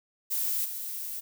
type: noise with level steps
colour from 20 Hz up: violet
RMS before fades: -29 / -36 dBFS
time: 0.3-1.21 s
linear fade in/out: 20 ms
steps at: 0.64 s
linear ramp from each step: 20 ms
effects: none